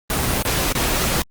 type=noise with dropouts; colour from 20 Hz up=pink; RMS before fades=-20 dBFS; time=0.1-1.22 s; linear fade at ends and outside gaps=1 ms; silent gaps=0.425-0.45 / 0.725-0.751 s; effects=Opus 24 kbps